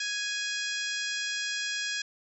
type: harmonic tone with a mistuned harmonic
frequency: 830.6 Hz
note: G#5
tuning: in tune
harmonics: 2 / 3 / 4 / 5 / 6 / 7 / 8 / 9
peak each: -34 / -38 / -37 / -42 / -38 / -40 / -44 / -44 dBFS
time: 0-2.02 s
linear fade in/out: 5 ms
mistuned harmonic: 7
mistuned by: -30 cents
effects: none